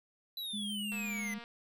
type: exponential sweep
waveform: square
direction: down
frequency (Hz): 4006 to 2009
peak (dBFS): -38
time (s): 0.37-1.34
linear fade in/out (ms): 2
type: tone with vibrato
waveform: sine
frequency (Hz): 207.2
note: G#3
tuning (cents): -4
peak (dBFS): -38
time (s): 0.53-1.39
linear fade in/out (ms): 10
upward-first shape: sine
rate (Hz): 6.3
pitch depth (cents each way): 11
type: click train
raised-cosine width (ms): 0.3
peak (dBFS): -33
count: 123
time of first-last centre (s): 0.92-1.439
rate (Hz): 235
effects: none